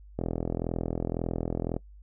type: click train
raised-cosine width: 2 ms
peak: -16 dBFS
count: 67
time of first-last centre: 0.19-1.765 s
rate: 41.9 Hz
effects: noise-tail reverb RT60 0.1 s tail -22 dB re dry + added 50 Hz sine -47 dBFS peak until 2.02 s